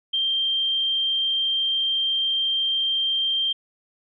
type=tone; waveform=sine; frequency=3167 Hz; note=G7; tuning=17 cents sharp; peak=-20 dBFS; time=0.13-3.53 s; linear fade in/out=10 ms; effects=none